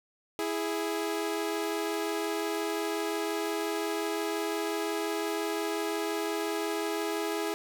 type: tone pair together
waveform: sawtooth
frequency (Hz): 329.6 / 415.3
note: E4 / G#4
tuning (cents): 0 / 0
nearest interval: major third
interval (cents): 400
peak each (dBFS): -29 / -28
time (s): 0.39-7.54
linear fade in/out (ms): 0
effects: none